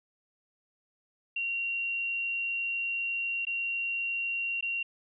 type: tone with dropouts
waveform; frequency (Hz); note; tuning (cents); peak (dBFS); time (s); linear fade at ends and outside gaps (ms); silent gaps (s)
sine; 2754; F7; -25; -29; 1.36-4.83; 5; 3.452-3.468 / 4.61-4.625
effects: none